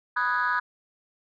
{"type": "chord", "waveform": "sine", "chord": "G# minor seventh", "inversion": "first", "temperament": "equal", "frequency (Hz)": [987.8, 1244.5, 1480, 1661.2], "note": ["B5", "D#6", "F#6", "G#6"], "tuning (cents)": [0, 0, 0, 0], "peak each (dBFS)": -27, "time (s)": [0.16, 0.6], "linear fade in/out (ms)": 10, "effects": ["tanh soft clip ceiling -17 dBFS"]}